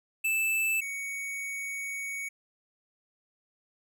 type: tone pair in turn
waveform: square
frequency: 2637 / 2234 Hz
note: E7 / C#7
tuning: 0 / +13 cents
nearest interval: minor third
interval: 287 cents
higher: first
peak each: -26 / -34 dBFS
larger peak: first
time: 0.24-0.81 / 0.81-2.29 s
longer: second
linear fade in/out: 10 ms
effects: none